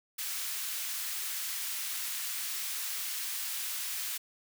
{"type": "high-pass noise", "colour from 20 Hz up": "white", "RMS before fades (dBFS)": -36, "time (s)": [0.18, 4.18], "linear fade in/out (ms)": 10, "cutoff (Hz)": 1500, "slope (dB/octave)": 12, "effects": []}